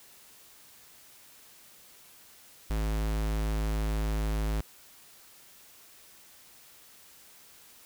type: tone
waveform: square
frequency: 53.3 Hz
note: G#1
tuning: 46 cents sharp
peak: -28 dBFS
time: 2.7-4.61 s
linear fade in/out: 5 ms
effects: white hiss -55 dBFS RMS until 7.85 s